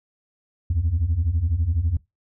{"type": "beating tone pair", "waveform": "sine", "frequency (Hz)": [75.2, 87.2], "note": ["D2", "F2"], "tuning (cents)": [42, -2], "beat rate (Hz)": 12, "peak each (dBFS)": [-22, -19], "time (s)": [0.7, 1.97], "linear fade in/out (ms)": 5, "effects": ["noise-tail reverb RT60 0.2 s tail -23 dB re dry", "tanh soft clip ceiling -15 dBFS"]}